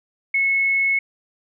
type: tone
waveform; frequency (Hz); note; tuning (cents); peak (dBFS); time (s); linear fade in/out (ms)
sine; 2191; C#7; -21; -16; 0.34-0.99; 5
effects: none